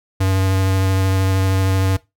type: tone with vibrato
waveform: square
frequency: 95.3 Hz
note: G2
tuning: 48 cents flat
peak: -15 dBFS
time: 0.2-1.97 s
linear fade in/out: 10 ms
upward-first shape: sine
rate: 13 Hz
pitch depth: 12 cents each way
effects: noise-tail reverb RT60 0.2 s tail -19 dB re dry